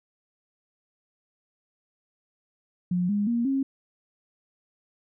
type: tone with pitch steps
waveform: sine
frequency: 178.5 / 205 / 235.5 / 270.6 Hz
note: F3 / G#3 / A#3 / C#4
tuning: +38 / -22 / +18 / -42 cents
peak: -22 dBFS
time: 2.91-3.63 s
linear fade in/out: 5 ms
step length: 180 ms
effects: none